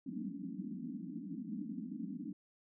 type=band-pass noise; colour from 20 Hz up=white; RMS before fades=-43 dBFS; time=0.06-2.33 s; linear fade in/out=5 ms; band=170 to 300 Hz; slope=96 dB/octave; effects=none